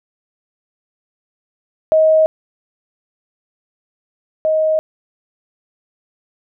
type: tone pair in turn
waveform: sine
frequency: 631 / 627.7 Hz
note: D#5 / D#5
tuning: +24 / +15 cents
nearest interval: unison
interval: 9 cents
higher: first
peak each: -8 / -12 dBFS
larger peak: first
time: 1.92-2.26 / 4.45-4.79 s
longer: neither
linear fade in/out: 0 ms
effects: none